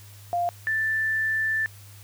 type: tone pair in turn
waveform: sine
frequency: 698.5 / 1765.7 Hz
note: F5 / A6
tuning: 0 / +6 cents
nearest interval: octave + major third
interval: 1606 cents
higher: second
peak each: -22 dBFS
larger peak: neither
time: 0.33-0.49 / 0.67-1.66 s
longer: second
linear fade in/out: 0 ms
effects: added 101 Hz sine -45 dBFS peak until 2.03 s + white hiss -51 dBFS RMS until 2.03 s